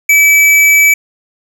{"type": "tone", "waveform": "square", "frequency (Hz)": 2300, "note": "D7", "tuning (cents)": -37, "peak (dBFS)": -5, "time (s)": [0.09, 0.94], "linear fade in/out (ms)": 5, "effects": []}